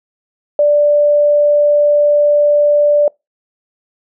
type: tone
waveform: sine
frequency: 587.3 Hz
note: D5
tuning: in tune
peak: -7 dBFS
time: 0.59-3.08 s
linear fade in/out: 2 ms
effects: noise-tail reverb RT60 0.2 s tail -26 dB re dry